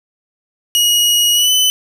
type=tone with pitch glide; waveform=sawtooth; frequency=2897 to 3015 Hz; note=F#7 to F#7; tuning=-37 to +32 cents; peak=-7 dBFS; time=0.75-1.7 s; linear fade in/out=0 ms; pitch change=+69 cents; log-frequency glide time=1.34-1.52 s; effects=none